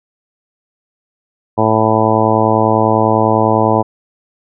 harmonic tone, 110 Hz, A2, in tune, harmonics 1 / 2 / 3 / 4 / 5 / 6 / 7 / 8 / 9, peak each -18 / -18 / -18 / -18 / -18 / -18 / -18 / -18 / -18 dBFS, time 1.57-3.83 s, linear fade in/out 20 ms, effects none

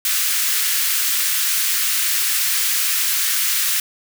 white high-pass noise, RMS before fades -19 dBFS, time 0.05-3.8 s, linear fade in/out 2 ms, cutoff 1400 Hz, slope 24 dB/octave, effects none

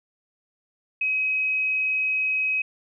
sine tone, 2539 Hz, D#7, 34 cents sharp, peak -21 dBFS, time 1.01-2.62 s, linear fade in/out 5 ms, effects none

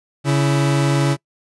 40% pulse tone pair together, 140.24 / 333 Hz, C#3 / E4, +20 / +18 cents, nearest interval octave + minor third, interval 1498 cents, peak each -14 / -21 dBFS, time 0.24-1.17 s, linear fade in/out 50 ms, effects noise-tail reverb RT60 0.1 s tail -24 dB re dry + resampled to 24000 Hz

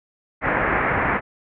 white low-pass noise, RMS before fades -21 dBFS, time 0.41-1.21 s, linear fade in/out 50 ms, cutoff 2100 Hz, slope 48 dB/octave, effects none

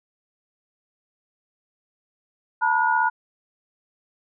sine tone cluster, 892 / 968 / 1445 Hz, A5 / B5 / F#6, +23 / -35 / -41 cents, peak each -22 dBFS, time 2.61-3.1 s, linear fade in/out 20 ms, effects none

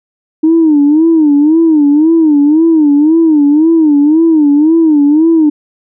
sine tone with vibrato, 307.9 Hz, D#4, 18 cents flat, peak -3 dBFS, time 0.43-5.5 s, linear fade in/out 10 ms, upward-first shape sine, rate 1.9 Hz, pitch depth 130 cents each way, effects tanh soft clip ceiling 0 dBFS

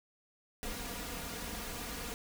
pink noise with comb filter, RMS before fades -41 dBFS, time 0.63-2.14 s, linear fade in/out 0 ms, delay 4.2 ms, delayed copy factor +0.7, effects none

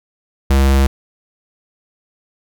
square tone, 67.7 Hz, C#2, 40 cents flat, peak -10 dBFS, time 0.5-0.87 s, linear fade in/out 5 ms, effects none

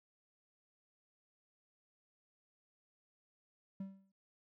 triangle tone with exponential decay, 193.7 Hz, G3, 20 cents flat, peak -36 dBFS, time 3.8-4.12 s, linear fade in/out 5 ms, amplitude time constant 68 ms, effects none

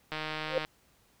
click train, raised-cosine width 0.3 ms, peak -19 dBFS, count 83, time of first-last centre 0.12-0.649 s, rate 155 Hz
sine tone with exponential growth, 520 Hz, C5, 11 cents flat, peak -21 dBFS, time 0.46-0.58 s, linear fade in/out 2 ms, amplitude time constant 26 ms
effects pink hiss -66 dBFS RMS until 1.2 s

